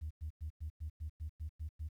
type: tone bursts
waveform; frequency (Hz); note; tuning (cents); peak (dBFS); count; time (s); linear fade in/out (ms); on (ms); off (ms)
sine; 77.5; D#2; -6; -37; 10; 0.01-1.89; 20; 98; 100
effects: tanh soft clip ceiling -34 dBFS + 12-bit